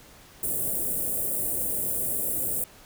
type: band-stop noise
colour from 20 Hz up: white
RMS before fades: -28 dBFS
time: 0.43-2.64 s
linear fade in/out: 2 ms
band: 650 to 8400 Hz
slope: 48 dB/octave
effects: pink hiss -51 dBFS RMS until 2.85 s